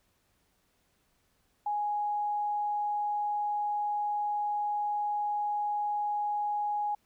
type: tone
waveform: sine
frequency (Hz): 830.6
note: G#5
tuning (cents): 0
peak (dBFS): -28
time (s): 1.66-6.95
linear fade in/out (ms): 5
effects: pink hiss -72 dBFS RMS until 7.05 s